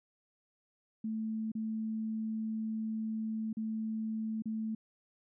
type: tone with dropouts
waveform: sine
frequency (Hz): 220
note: A3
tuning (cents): 0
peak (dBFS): -33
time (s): 1.04-4.75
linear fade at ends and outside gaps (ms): 5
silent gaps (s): 1.518-1.551 / 3.53-3.569 / 4.422-4.456
effects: none